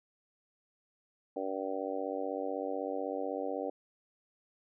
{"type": "harmonic tone", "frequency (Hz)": 96, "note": "G2", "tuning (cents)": -36, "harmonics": [3, 4, 5, 6, 7, 8], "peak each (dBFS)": [-40, -43, -38, -39, -44, -42], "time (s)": [1.36, 3.7], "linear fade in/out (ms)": 5, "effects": []}